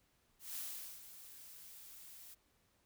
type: noise with ADSR envelope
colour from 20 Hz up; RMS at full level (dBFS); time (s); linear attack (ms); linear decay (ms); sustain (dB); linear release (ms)
blue; -43; 0.39-2.35; 170; 440; -12; 15
effects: pink hiss -75 dBFS RMS until 2.85 s